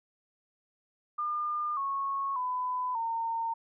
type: tone with pitch steps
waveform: sine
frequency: 1206 / 1099.5 / 1002.5 / 914 Hz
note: D6 / C#6 / B5 / A#5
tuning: +46 / -14 / +26 / -34 cents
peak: -29 dBFS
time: 1.18-3.54 s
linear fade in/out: 10 ms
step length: 590 ms
effects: none